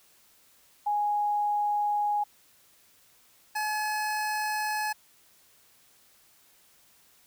sine / 25% pulse tone pair in turn, 829 / 851.8 Hz, G#5 / G#5, -3 / +44 cents, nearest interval unison, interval 47 cents, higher second, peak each -24 dBFS, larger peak neither, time 0.86-2.24 / 3.55-4.93 s, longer neither, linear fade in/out 10 ms, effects white hiss -61 dBFS RMS until 7.26 s

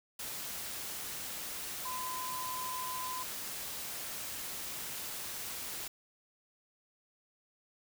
sine tone in noise, 1016 Hz, B5, 49 cents sharp, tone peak -38 dBFS, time 1.85-3.23 s, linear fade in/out 5 ms, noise white, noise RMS -41 dBFS, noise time 0.19-5.88 s, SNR 0 dB, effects none

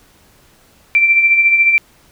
sine tone with tremolo, 2349 Hz, D7, in tune, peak -6 dBFS, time 0.95-1.78 s, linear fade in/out 0 ms, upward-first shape sine, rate 14 Hz, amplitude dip 50%, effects pink hiss -50 dBFS RMS until 2.11 s

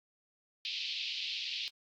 pink band-pass noise, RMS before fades -38 dBFS, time 0.65-1.68 s, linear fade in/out 0 ms, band 2600 to 4700 Hz, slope 48 dB/octave, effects AAC 64 kbps

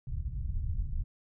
pink low-pass noise, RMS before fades -33 dBFS, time 0.07-1.04 s, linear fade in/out 5 ms, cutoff 110 Hz, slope 24 dB/octave, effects none

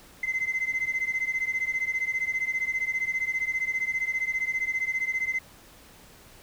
sine beating tone pair, 2053 / 2068 Hz, C7 / C7, -33 / -21 cents, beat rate 15 Hz, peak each -28 / -27 dBFS, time 0.23-5.39 s, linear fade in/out 5 ms, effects tanh soft clip ceiling -21 dBFS + pink hiss -52 dBFS RMS until 6.42 s

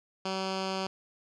10% pulse tone with low-pass filter, 190.4 Hz, F#3, 50 cents sharp, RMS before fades -33 dBFS, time 0.25-0.87 s, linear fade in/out 5 ms, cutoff 4900 Hz, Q 2.1, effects none

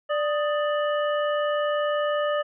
harmonic tone with a mistuned harmonic, 590 Hz, D5, 8 cents sharp, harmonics 1 / 2 / 3 / 5, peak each -23 / -29 / -33 / -37 dBFS, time 0.09-2.43 s, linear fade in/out 20 ms, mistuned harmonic 2, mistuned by +92 cents, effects none

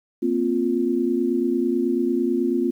sine chord, Bb suspended second, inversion none, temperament just, 233.1 / 262.2 / 349.6 Hz, Bb3 / C4 / F4, 0 / +4 / +2 cents, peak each -25 / -23 / -22 dBFS, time 0.22-2.71 s, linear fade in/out 10 ms, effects 9-bit

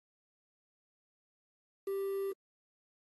triangle tone with quantisation, 392 Hz, G4, in tune, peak -31 dBFS, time 1.87-2.32 s, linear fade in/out 5 ms, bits 9, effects AAC 32 kbps

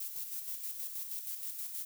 violet noise with tremolo, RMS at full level -39 dBFS, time 0-1.85 s, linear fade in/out 5 ms, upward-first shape square, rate 6.3 Hz, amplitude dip 45%, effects none

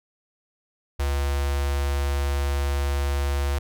square tone with notch filter, 70 Hz, C#2, 18 cents sharp, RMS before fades -24 dBFS, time 0.99-3.59 s, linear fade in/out 10 ms, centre 190 Hz, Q 0.65, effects none

